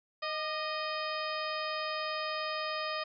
harmonic tone with a mistuned harmonic, 622.3 Hz, D#5, in tune, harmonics 1 / 2 / 3 / 4 / 5 / 6 / 7 / 8, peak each -38 / -37 / -42 / -42 / -45 / -48 / -47 / -43 dBFS, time 0.22-3.04 s, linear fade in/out 10 ms, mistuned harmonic 2, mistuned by -46 cents, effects none

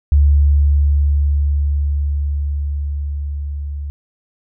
sine tone with level ramp, 72 Hz, D2, 34 cents flat, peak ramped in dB -7 to -22 dBFS, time 0.12-3.9 s, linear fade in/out 0 ms, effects none

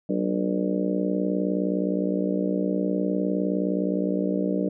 harmonic tone with a mistuned harmonic, 59.5 Hz, A#1, 36 cents sharp, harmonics 3 / 4 / 5 / 6 / 7 / 8 / 9 / 10, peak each -26 / -37 / -27 / -34 / -35 / -31 / -37 / -33 dBFS, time 0.09-4.69 s, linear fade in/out 5 ms, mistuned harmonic 3, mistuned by +110 cents, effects none

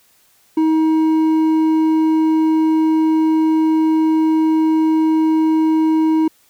sine tone with hard clipping, 316.9 Hz, D#4, 32 cents sharp, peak -13 dBFS, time 0.57-6.28 s, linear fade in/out 5 ms, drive 5 dB, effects white hiss -55 dBFS RMS until 6.49 s

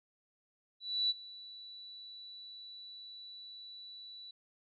sine tone with ADSR envelope, 3951 Hz, B7, in tune, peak -27 dBFS, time 0.8-4.31 s, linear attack 300 ms, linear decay 28 ms, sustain -20 dB, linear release 4 ms, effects none

